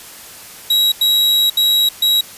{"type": "tone bursts at uneven times", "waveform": "45% pulse", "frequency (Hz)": 3853, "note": "B7", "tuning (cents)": -44, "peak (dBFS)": -11, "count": 4, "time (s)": [[0.7, 0.92], [1.01, 1.5], [1.57, 1.89], [2.02, 2.21]], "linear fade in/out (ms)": 5, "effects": ["white hiss -36 dBFS RMS until 2.37 s", "resampled to 32000 Hz"]}